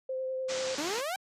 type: tone with vibrato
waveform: sine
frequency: 521 Hz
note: C5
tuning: 7 cents flat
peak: -31 dBFS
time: 0.09-0.75 s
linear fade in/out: 5 ms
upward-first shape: triangle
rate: 10 Hz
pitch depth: 15 cents each way
type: low-pass noise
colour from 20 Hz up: white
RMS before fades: -38 dBFS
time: 0.48-1.02 s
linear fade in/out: 20 ms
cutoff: 7200 Hz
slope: 48 dB/octave
type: exponential sweep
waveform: sawtooth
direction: up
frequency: 277.2 to 795 Hz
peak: -28 dBFS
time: 0.78-1.16 s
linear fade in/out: 2 ms
effects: high-pass 150 Hz 12 dB/octave + resampled to 32000 Hz